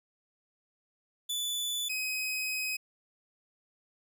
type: tone pair in turn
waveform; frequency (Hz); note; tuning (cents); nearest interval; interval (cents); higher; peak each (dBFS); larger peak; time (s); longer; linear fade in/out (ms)
sawtooth; 3478 / 2526; A7 / D#7; -21 / +26; tritone; 553; first; -28; neither; 1.29-1.89 / 1.89-2.77; second; 10
effects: none